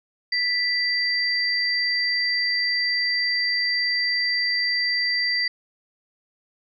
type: tone pair together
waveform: sine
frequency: 1975.5 / 4699 Hz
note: B6 / D8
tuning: 0 / 0 cents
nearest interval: octave + minor third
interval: 1500 cents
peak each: -23 dBFS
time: 0.32-5.48 s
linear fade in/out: 5 ms
effects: none